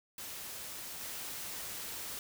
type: noise with level steps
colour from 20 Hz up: white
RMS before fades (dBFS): -44 / -42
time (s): 0.18-2.19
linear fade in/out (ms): 2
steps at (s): 1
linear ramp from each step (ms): 20
effects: none